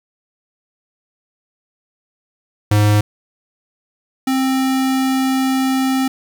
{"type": "tone pair in turn", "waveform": "square", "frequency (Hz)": [104.6, 263.7], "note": ["G#2", "C4"], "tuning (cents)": [13, 14], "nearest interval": "octave + major third", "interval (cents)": 1601, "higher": "second", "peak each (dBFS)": [-11, -15], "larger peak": "first", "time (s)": [[2.71, 3.01], [4.27, 6.08]], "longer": "second", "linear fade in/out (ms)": 5, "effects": ["8-bit"]}